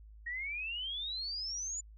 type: exponential sweep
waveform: sine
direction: up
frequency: 1864.7 to 7100 Hz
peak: -36 dBFS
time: 0.26-1.81 s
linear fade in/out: 10 ms
effects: added 53 Hz sine -51 dBFS peak until 1.97 s